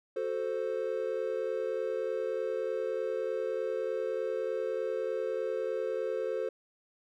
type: chord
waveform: triangle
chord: F# diminished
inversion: none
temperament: equal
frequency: 370 / 440 / 523.3 Hz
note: F#4 / A4 / C5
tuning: 0 / 0 / 0 cents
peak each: -36 / -32 / -32 dBFS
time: 0.16-6.49 s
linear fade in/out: 5 ms
effects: none